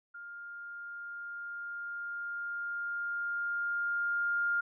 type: tone with level ramp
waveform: sine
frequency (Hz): 1406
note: F6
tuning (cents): +11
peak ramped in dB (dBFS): -43 to -27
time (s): 0.14-4.61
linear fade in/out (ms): 10
effects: none